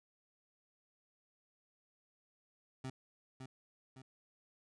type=tone with echo; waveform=25% pulse; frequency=130.81 Hz; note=C3; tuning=in tune; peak=-37 dBFS; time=2.84-2.9 s; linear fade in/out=5 ms; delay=560 ms; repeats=2; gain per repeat=-6 dB; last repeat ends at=4.02 s; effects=resampled to 22050 Hz